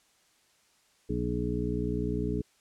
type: harmonic tone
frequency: 60 Hz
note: B1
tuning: 49 cents flat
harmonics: 1 / 2 / 3 / 4 / 5 / 7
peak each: -35 / -35 / -35 / -35 / -35 / -35 dBFS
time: 1.09-2.42 s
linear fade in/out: 10 ms
effects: white hiss -66 dBFS RMS until 2.6 s + low-pass 9000 Hz 12 dB/octave